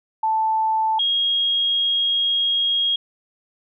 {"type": "tone pair in turn", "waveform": "sine", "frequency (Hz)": [880, 3271], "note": ["A5", "G#7"], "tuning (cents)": [0, -27], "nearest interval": "octave + major seventh", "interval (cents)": 2273, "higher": "second", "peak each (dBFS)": [-17, -17], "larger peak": "neither", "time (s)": [[0.23, 0.99], [0.99, 2.96]], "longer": "second", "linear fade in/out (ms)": 5, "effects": []}